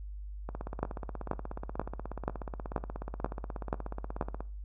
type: two click trains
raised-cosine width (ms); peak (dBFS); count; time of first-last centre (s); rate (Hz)
1; -24 / -15; 66 / 8; 0.49-4.406 / 0.83-4.212; 16.6 / 2.07
effects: noise-tail reverb RT60 0.4 s tail -20 dB re dry + added 50 Hz sine -39 dBFS peak until 4.64 s